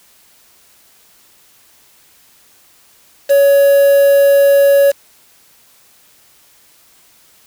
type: tone with quantisation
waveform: triangle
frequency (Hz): 560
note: C#5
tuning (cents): +18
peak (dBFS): -4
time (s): 3.29-4.92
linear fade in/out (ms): 20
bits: 4
effects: white hiss -49 dBFS RMS until 7.46 s